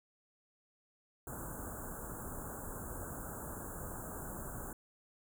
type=band-stop noise; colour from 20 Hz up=pink; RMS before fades=-44 dBFS; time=1.27-4.73 s; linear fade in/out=2 ms; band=1600 to 6900 Hz; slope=96 dB/octave; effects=none